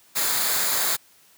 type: noise with comb filter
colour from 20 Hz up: white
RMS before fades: -23 dBFS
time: 0.15-0.97 s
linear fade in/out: 20 ms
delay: 0.35 ms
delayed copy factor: -0.55
effects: white hiss -56 dBFS RMS until 1.37 s + high-pass 80 Hz 12 dB/octave